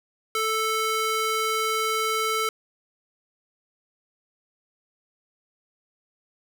square tone with high-pass filter, 440 Hz, A4, in tune, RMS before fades -25 dBFS, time 0.35-2.49 s, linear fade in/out 2 ms, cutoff 880 Hz, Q 1.2, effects none

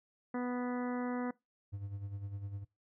harmonic tone, 246.9 Hz, B3, in tune, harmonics 1 / 2 / 3 / 4 / 5 / 6 / 7 / 8, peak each -35 / -41 / -45 / -47 / -49 / -51 / -52 / -53 dBFS, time 0.34-1.31 s, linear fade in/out 5 ms
triangle tone with tremolo, 100 Hz, G2, 35 cents sharp, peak -35 dBFS, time 1.72-2.65 s, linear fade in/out 20 ms, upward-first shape sine, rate 9.9 Hz, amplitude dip 60%
effects noise-tail reverb RT60 0.2 s tail -22 dB re dry

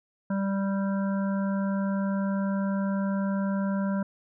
harmonic tone, 196 Hz, G3, in tune, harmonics 1 / 3 / 5 / 7 / 8, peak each -25 / -35 / -39 / -42 / -43 dBFS, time 0.3-4.03 s, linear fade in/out 5 ms, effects none

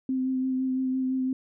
sine tone with vibrato, 260 Hz, C4, 11 cents flat, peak -24 dBFS, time 0.09-1.33 s, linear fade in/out 2 ms, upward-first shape sine, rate 5.9 Hz, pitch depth 16 cents each way, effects none

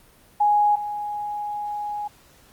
sine tone pair in turn, 830.6 / 830.6 Hz, G#5 / G#5, 0 / 0 cents, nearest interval unison, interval 0 cents, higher neither, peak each -15 / -26 dBFS, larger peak first, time 0.4-0.76 / 0.76-2.08 s, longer second, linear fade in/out 10 ms, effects pink hiss -54 dBFS RMS until 2.52 s + Opus 32 kbps

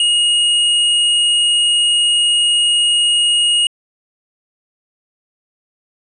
sine tone with hard clipping, 2872 Hz, F7, 48 cents sharp, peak -12 dBFS, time 0-3.67 s, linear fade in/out 2 ms, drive 15 dB, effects resampled to 24000 Hz

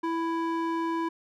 square tone with band-pass filter, 330.9 Hz, E4, 7 cents sharp, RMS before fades -29 dBFS, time 0.03-1.09 s, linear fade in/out 10 ms, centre 740 Hz, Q 1.7, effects none

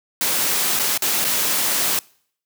white noise with dropouts, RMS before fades -20 dBFS, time 0.21-1.99 s, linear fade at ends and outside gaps 1 ms, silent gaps 0.791-0.795 / 0.976-1.021 / 1.244-1.248 s, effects noise-tail reverb RT60 0.6 s tail -25 dB re dry + high-pass 150 Hz 12 dB/octave

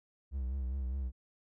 triangle tone with vibrato, 65.41 Hz, C2, in tune, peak -31 dBFS, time 0.31-1.12 s, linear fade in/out 50 ms, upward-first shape sine, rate 4.9 Hz, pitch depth 85 cents each way, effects none

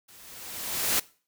white noise with level ramp, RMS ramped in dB -53 to -23 dBFS, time 0.08-1 s, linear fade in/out 10 ms, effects noise-tail reverb RT60 0.4 s tail -21 dB re dry

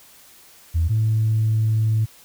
sine tone pair in turn, 82.3 / 109.86 Hz, E2 / A2, -2 / -2 cents, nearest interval perfect fourth, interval 500 cents, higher second, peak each -15 dBFS, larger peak neither, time 0.74-0.89 / 0.89-2.06 s, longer second, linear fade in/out 20 ms, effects tanh soft clip ceiling -12 dBFS + white hiss -49 dBFS RMS until 2.24 s

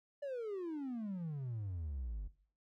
triangle exponential sweep, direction down, 587.3 to 46.25 Hz, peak -36 dBFS, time 0.22-2.28 s, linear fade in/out 10 ms, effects noise-tail reverb RT60 0.5 s tail -19 dB re dry + tanh soft clip ceiling -32 dBFS

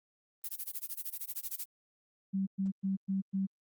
violet noise with tremolo, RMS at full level -36 dBFS, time 0.44-1.65 s, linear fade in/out 2 ms, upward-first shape sine, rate 13 Hz, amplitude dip 100%
sine tone bursts, 193.1 Hz, G3, 26 cents flat, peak -29 dBFS, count 5, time 2.33-3.47 s, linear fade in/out 20 ms, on 140 ms, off 110 ms
effects Opus 24 kbps

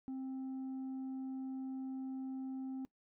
sine tone with tanh clipping, 263.5 Hz, C4, 12 cents sharp, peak -40 dBFS, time 0.08-2.85 s, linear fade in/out 0 ms, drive 3 dB, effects noise-tail reverb RT60 0.1 s tail -20 dB re dry

